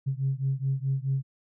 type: beating tone pair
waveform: sine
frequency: 133.1 / 137.8 Hz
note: C3 / C#3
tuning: +30 / -10 cents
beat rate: 4.7 Hz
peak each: -27 / -28 dBFS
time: 0.06-1.23 s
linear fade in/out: 20 ms
effects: tanh soft clip ceiling -18 dBFS